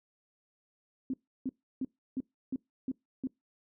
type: tone bursts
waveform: sine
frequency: 261.6 Hz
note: C4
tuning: in tune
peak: -30 dBFS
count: 7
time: 1.1-3.272 s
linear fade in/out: 2 ms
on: 36 ms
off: 320 ms
effects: noise-tail reverb RT60 0.2 s tail -24 dB re dry